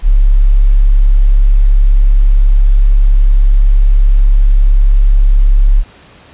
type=tone; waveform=sine; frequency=34.65 Hz; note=C#1; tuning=in tune; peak=-3 dBFS; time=0.02-5.84 s; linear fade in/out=50 ms; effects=pink hiss -40 dBFS RMS until 6.33 s + resampled to 8000 Hz